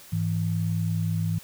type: tone pair together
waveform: sine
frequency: 103.83 / 164.3 Hz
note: G#2 / E3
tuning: 0 / -5 cents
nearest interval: minor sixth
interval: 795 cents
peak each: -26 dBFS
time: 0.12-1.39 s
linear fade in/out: 10 ms
effects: white hiss -48 dBFS RMS until 1.43 s